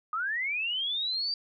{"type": "linear sweep", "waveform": "sine", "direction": "up", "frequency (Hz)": [1212, 4699], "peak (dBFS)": -28, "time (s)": [0.13, 1.34], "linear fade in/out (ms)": 2, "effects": []}